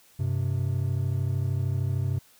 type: tone pair together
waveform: triangle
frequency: 96.61 / 129.8 Hz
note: G2 / C3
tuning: -25 / -13 cents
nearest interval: perfect fourth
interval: 512 cents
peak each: -25 dBFS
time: 0.19-2.19 s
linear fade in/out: 10 ms
effects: white hiss -58 dBFS RMS until 2.39 s